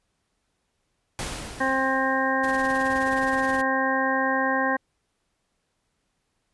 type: noise with exponential decay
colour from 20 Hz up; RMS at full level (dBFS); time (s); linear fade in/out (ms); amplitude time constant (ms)
pink; -29; 1.19-2.62; 0; 310
type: harmonic tone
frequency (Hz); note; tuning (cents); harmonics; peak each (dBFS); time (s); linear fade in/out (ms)
265; C4; +22; 1 / 2 / 3 / 4 / 6 / 7; -28 / -28 / -28 / -28 / -28 / -28; 1.6-4.77; 10
type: noise with tremolo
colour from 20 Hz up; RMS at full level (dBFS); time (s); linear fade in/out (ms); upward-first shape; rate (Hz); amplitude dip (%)
pink; -36; 2.43-3.62; 10; triangle; 19; 70
effects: pink hiss -74 dBFS RMS until 6.53 s + resampled to 24000 Hz